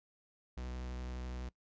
45% pulse tone with vibrato, 62.2 Hz, B1, 13 cents sharp, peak -40 dBFS, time 0.57-1.49 s, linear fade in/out 5 ms, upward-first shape square, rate 12 Hz, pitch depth 11 cents each way, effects noise-tail reverb RT60 0.1 s tail -21 dB re dry + resampled to 16000 Hz

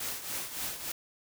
white noise with tremolo, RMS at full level -34 dBFS, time 0-0.92 s, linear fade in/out 5 ms, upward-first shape triangle, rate 3.5 Hz, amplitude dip 70%, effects none

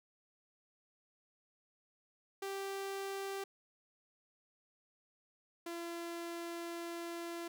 sawtooth tone pair in turn, 391.6 / 340 Hz, G4 / F4, -2 / -46 cents, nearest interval major second, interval 244 cents, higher first, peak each -35 / -37 dBFS, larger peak first, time 2.42-3.44 / 5.66-7.48 s, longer second, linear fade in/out 5 ms, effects none

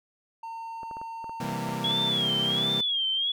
triangle tone, 910 Hz, A#5, 42 cents flat, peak -33 dBFS, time 0.43-2.09 s, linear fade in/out 5 ms
clicks, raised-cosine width 1 ms, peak -29 dBFS, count 11, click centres 0.832 / 0.912 / 0.969 / 1.015 / 1.243 / 1.295 / 1.444 / 1.496 / 1.529 / 1.688 / 1.74 s
sawtooth chord, C dominant seventh, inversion none, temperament equal, 130.81 / 164.81 / 196 / 233.1 Hz, C3 / E3 / G3 / Bb3, 0 / 0 / 0 / 0 cents, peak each -32 dBFS, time 1.4-2.81 s, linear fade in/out 5 ms
sine tone with vibrato, 3322 Hz, G#7, in tune, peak -24 dBFS, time 1.84-3.32 s, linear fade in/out 5 ms, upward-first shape sine, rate 1.4 Hz, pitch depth 120 cents each way
effects none

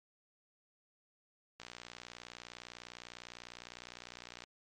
click train, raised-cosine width 0.2 ms, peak -29 dBFS, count 171, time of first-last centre 1.6-4.438 s, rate 59.9 Hz, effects MP3 48 kbps

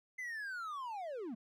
triangle linear sweep, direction down, 2062 to 200.8 Hz, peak -38 dBFS, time 0.18-1.35 s, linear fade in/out 10 ms, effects none

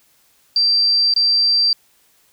sine tone with dropouts, 4699 Hz, D8, in tune, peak -12 dBFS, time 0.56-1.73 s, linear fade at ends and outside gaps 2 ms, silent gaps 1.139-1.162 s, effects white hiss -57 dBFS RMS until 2.32 s

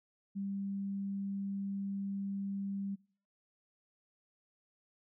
sine tone, 197.5 Hz, G3, 13 cents sharp, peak -35 dBFS, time 0.35-2.96 s, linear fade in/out 20 ms, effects noise-tail reverb RT60 0.5 s tail -25 dB re dry

